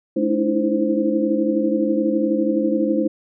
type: tone cluster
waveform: sine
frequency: 214.4 / 291.2 / 318.1 / 330.1 / 521 Hz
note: A3 / D4 / D#4 / E4 / C5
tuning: -45 / -15 / +38 / +2 / -7 cents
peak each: -23 dBFS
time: 0.16-3.08 s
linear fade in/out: 10 ms
effects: none